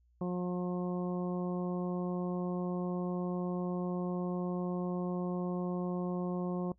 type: harmonic tone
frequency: 179.2 Hz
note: F3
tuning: 45 cents sharp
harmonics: 1 / 2 / 3 / 4 / 5 / 6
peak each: -33 / -38 / -42 / -47 / -50 / -48 dBFS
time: 0.21-6.72 s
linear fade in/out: 2 ms
effects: noise-tail reverb RT60 0.1 s tail -21 dB re dry + added 60 Hz sine -65 dBFS peak until 6.78 s